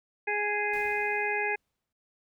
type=harmonic tone; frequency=415.3 Hz; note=G#4; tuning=in tune; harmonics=1 / 2 / 4 / 5 / 6; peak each=-33 / -33 / -33 / -33 / -33 dBFS; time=0.27-1.56 s; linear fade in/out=10 ms
type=noise with exponential decay; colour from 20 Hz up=pink; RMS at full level=-49 dBFS; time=0.73-1.93 s; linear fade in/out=5 ms; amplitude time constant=260 ms
effects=none